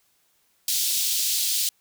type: high-pass noise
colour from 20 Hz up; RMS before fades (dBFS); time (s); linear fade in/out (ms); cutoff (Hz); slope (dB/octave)
pink; -24; 0.68-1.69; 2; 3600; 24
effects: white hiss -66 dBFS RMS until 1.8 s